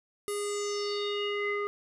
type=tone with low-pass filter sweep; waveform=square; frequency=410 Hz; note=G#4; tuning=22 cents flat; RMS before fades=-32 dBFS; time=0.28-1.67 s; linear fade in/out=0 ms; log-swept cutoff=11000 to 1600 Hz; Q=5.2; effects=none